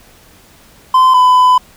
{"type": "tone pair in turn", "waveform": "triangle", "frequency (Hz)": [1029, 1004.9], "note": ["C6", "B5"], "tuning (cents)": [-29, 30], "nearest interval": "unison", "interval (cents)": 41, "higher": "first", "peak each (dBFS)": -3, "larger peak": "neither", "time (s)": [[0.94, 1.14], [1.14, 1.58]], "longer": "second", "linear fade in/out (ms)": 5, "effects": ["pink hiss -44 dBFS RMS until 1.76 s"]}